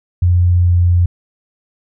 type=tone with pitch glide; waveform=sine; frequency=88.5 to 87.89 Hz; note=F2 to F2; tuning=+23 to +12 cents; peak=-8 dBFS; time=0.22-1.06 s; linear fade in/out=5 ms; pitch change=-11 cents; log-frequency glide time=0.62-0.71 s; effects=none